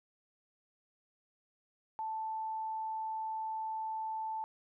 sine tone, 880 Hz, A5, in tune, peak -35 dBFS, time 1.99-4.44 s, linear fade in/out 0 ms, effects none

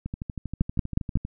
two click trains, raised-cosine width 5 ms, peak -9 / -19 dBFS, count 4 / 16, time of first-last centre 0.61-1.156 / 0.06-1.25 s, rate 5.49 / 12.6 Hz, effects none

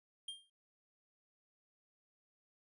square tone with exponential decay, 3200 Hz, G7, 35 cents sharp, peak -40 dBFS, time 0.28-0.5 s, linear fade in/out 5 ms, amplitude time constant 47 ms, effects resampled to 24000 Hz

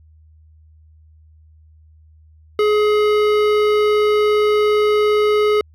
sine tone with hard clipping, 421.3 Hz, G#4, 25 cents sharp, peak -14 dBFS, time 2.59-5.61 s, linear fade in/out 2 ms, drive 15 dB, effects added 78 Hz sine -45 dBFS peak until 5.74 s + MP3 96 kbps

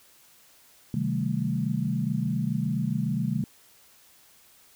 sine chord, A half-diminished seventh, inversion first, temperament equal with one note detuned, 130.81 / 155.56 / 192.74 / 220 Hz, C3 / Eb3 / G3 / A3, 0 / 0 / -29 / 0 cents, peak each -30 dBFS, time 0.94-3.44 s, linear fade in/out 2 ms, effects white hiss -57 dBFS RMS until 4.75 s

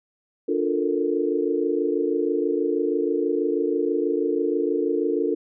sine chord, Bb major seventh, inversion first, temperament equal with one note detuned, 293.7 / 351.9 / 440 / 466.2 Hz, D4 / F4 / A4 / Bb4, 0 / +13 / 0 / 0 cents, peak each -26 / -25 / -25 / -28 dBFS, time 0.48-5.35 s, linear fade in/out 10 ms, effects none

